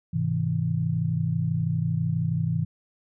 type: chord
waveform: sine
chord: Ab augmented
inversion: none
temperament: just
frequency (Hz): 103.83 / 129.78 / 162.23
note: Ab2 / C3 / E3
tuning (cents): 0 / -14 / -27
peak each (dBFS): -29 / -28 / -25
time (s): 0.13-2.65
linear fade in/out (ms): 10
effects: none